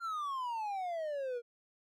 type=exponential sweep; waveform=triangle; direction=down; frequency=1402 to 466.2 Hz; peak=-33 dBFS; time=0-1.42 s; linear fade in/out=50 ms; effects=none